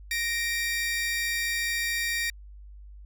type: tone pair together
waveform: sawtooth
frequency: 1864.4 / 2349 Hz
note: A#6 / D7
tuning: 0 / 0 cents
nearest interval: major third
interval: 400 cents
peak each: -25 / -27 dBFS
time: 0.11-2.3 s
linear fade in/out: 2 ms
effects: added 50 Hz sine -43 dBFS peak until 3.05 s